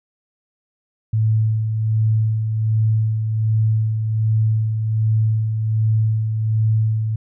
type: tone with tremolo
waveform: sine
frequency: 109.8 Hz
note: A2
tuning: 3 cents flat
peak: -13 dBFS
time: 1.13-7.16 s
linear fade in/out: 5 ms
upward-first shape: sine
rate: 1.3 Hz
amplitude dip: 45%
effects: none